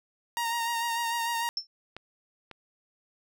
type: tone with vibrato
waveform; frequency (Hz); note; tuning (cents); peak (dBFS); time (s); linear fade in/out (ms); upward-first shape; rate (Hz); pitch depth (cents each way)
sawtooth; 932.3; A#5; 0; -24; 0.37-1.49; 0; sine; 6.7; 27
type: tone with exponential decay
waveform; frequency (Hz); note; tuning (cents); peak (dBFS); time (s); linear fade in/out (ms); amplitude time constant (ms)
sine; 5360; E8; +28; -24; 1.57-1.67; 2; 21
type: clicks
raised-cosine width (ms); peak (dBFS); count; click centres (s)
0.3; -24 / -27; 2; 1.966 / 2.513
effects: none